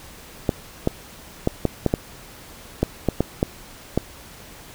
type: clicks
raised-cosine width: 2 ms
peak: -4 dBFS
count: 11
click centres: 0.492 / 0.874 / 1.474 / 1.653 / 1.863 / 1.939 / 2.83 / 3.087 / 3.206 / 3.429 / 3.976 s
effects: pink hiss -43 dBFS RMS until 4.74 s